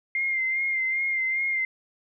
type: tone with vibrato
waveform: sine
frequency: 2106 Hz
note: C7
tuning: 11 cents sharp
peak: -23 dBFS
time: 0.15-1.65 s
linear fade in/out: 2 ms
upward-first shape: sine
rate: 2.5 Hz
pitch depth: 35 cents each way
effects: none